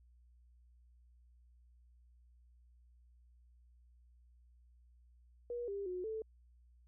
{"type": "tone with pitch steps", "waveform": "sine", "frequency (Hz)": [480.3, 399.5, 363.7, 439.7], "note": ["B4", "G4", "F#4", "A4"], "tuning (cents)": [-48, 33, -30, -1], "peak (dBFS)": -38, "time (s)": [5.5, 6.22], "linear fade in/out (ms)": 2, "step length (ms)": 180, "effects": ["added 60 Hz sine -62 dBFS peak until 6.87 s"]}